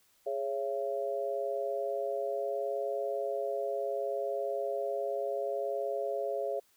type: chord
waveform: sine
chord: C# minor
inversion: second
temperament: equal with one note detuned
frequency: 415.3 / 554.4 / 675.1 Hz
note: G#4 / C#5 / E5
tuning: 0 / 0 / +41 cents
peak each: -36 / -34 / -36 dBFS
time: 0.26-6.6 s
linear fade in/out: 10 ms
effects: white hiss -68 dBFS RMS until 6.76 s